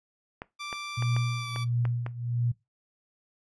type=clicks; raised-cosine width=0.5 ms; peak=-21 dBFS; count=7; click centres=0.419 / 0.728 / 1.024 / 1.165 / 1.561 / 1.853 / 2.064 s
type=tone with pitch glide; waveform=15% pulse; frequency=1174.7 to 1157.2 Hz; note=D6 to D6; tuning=0 to -26 cents; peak=-29 dBFS; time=0.59-1.65 s; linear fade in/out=20 ms; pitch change=-26 cents; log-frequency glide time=1.37-1.5 s
type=tone with tremolo; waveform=sine; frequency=119.8 Hz; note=A#2; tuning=48 cents sharp; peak=-23 dBFS; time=0.97-2.52 s; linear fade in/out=10 ms; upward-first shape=triangle; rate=1.5 Hz; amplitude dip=85%
effects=noise-tail reverb RT60 0.2 s tail -19 dB re dry + resampled to 22050 Hz